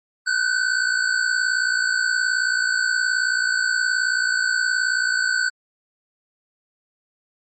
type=tone pair together; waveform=square; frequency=1480 / 1538.8 Hz; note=F#6 / G6; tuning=0 / -33 cents; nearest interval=minor second; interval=67 cents; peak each=-22 dBFS; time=0.26-5.5 s; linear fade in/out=20 ms; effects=MP3 32 kbps